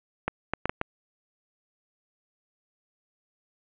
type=clicks; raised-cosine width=0.5 ms; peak=-11 dBFS; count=5; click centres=0.28 / 0.536 / 0.656 / 0.695 / 0.814 s; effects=resampled to 8000 Hz + 8-bit